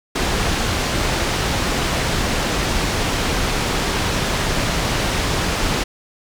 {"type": "low-pass noise", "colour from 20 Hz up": "pink", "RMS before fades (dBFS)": -20, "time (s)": [0.15, 5.84], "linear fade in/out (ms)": 10, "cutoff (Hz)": 6500, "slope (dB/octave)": 12, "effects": []}